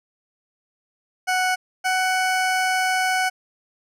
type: tone pair in turn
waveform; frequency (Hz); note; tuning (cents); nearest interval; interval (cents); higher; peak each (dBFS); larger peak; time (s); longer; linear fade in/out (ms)
20% pulse; 740 / 745.6; F#5 / F#5; 0 / +13; unison; 13; second; -14; neither; 1.27-1.56 / 1.84-3.3; second; 20
effects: low-pass 11000 Hz 12 dB/octave